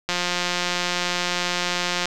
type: click train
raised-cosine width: 0.2 ms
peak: -6 dBFS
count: 349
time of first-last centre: 0.09-2.056 s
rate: 177 Hz
effects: none